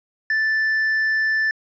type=tone with tanh clipping; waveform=sine; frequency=1760 Hz; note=A6; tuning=in tune; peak=-18 dBFS; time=0.3-1.51 s; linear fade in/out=2 ms; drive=3 dB; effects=resampled to 16000 Hz